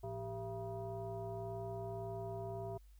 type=tone with frequency modulation; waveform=sine; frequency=393.6 Hz; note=G4; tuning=7 cents sharp; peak=-40 dBFS; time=0.03-2.78 s; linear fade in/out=10 ms; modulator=283 Hz; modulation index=1.4; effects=added 50 Hz sine -57 dBFS peak until 2.99 s + white hiss -75 dBFS RMS until 2.99 s